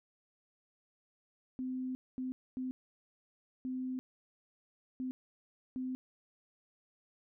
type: tone bursts at uneven times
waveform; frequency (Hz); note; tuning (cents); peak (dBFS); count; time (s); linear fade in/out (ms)
sine; 256.8; C4; -32; -35; 6; 1.59-1.95 / 2.18-2.32 / 2.57-2.71 / 3.65-3.99 / 5-5.11 / 5.76-5.95; 0
effects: none